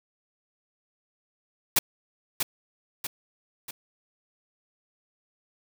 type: noise with echo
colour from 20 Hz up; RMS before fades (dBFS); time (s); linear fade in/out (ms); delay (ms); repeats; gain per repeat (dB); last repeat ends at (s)
white; -20; 1.76-1.79; 5; 640; 3; -6; 3.71
effects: none